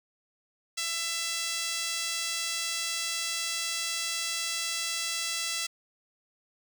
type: tone with high-pass filter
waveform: 5% pulse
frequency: 668 Hz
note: E5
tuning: 23 cents sharp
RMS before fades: -32 dBFS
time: 0.77-5.67 s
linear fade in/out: 10 ms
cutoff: 1700 Hz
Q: 0.69
effects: none